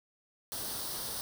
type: noise with comb filter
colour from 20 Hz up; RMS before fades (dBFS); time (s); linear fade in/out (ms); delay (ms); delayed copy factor
white; -38; 0.52-1.21; 0; 0.21; +0.65
effects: none